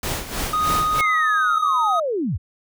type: noise with tremolo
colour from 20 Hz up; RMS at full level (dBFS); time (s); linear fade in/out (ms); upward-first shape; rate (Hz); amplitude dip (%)
pink; -24; 0.03-1.01; 2; sine; 3.2; 70
type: tone with pitch glide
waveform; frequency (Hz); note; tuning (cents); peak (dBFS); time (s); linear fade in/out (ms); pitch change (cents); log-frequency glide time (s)
triangle; 1244.5 to 1254.6; D#6 to D#6; 0 to +14; -16; 0.53-2; 5; +14; 0.93-1.13
type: linear sweep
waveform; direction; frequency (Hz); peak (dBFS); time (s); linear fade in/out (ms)
sine; down; 2217 to 57.1; -20; 0.98-2.38; 20
effects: none